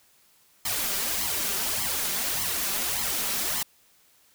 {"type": "noise with flanger", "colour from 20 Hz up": "white", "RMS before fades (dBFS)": -28, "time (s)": [0.65, 3.63], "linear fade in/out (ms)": 5, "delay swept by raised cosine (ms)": [0.95, 5.15], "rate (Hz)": 1.7, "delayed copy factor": 0.75, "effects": ["white hiss -61 dBFS RMS until 4.34 s"]}